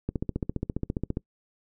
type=click train; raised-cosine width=3 ms; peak=-15 dBFS; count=17; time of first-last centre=0.09-1.171 s; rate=14.8 Hz; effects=noise-tail reverb RT60 0.1 s tail -24 dB re dry